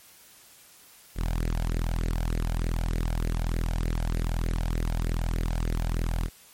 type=tone with flanger; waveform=sawtooth; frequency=41.2 Hz; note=E1; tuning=in tune; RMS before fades=-27 dBFS; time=1.15-6.3 s; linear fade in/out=50 ms; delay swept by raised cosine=0.44 to 1.35 ms; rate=3.3 Hz; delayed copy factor=+0.65; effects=white hiss -53 dBFS RMS until 6.53 s + MP3 64 kbps